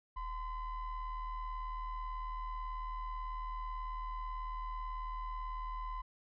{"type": "ring-modulated tone", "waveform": "triangle", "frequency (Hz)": 494.9, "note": "B4", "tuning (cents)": 4, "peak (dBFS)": -33, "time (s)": [0.16, 6.02], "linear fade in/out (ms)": 10, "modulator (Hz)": 534, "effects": ["resampled to 11025 Hz"]}